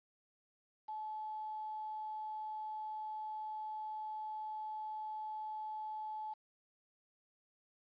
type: tone with quantisation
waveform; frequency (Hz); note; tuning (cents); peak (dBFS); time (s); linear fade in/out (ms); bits
sine; 862; A5; -36; -40; 0.88-6.34; 10; 10
effects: resampled to 11025 Hz